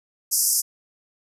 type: band-pass noise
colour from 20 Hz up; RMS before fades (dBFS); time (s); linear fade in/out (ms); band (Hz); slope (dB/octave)
white; -21; 0.31-0.62; 20; 5000 to 13000; 96
effects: none